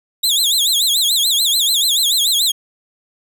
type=tone with vibrato; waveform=sawtooth; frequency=3669 Hz; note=A#7; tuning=28 cents flat; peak=-10 dBFS; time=0.23-2.52 s; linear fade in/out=10 ms; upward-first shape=sine; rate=6.9 Hz; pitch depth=210 cents each way; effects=none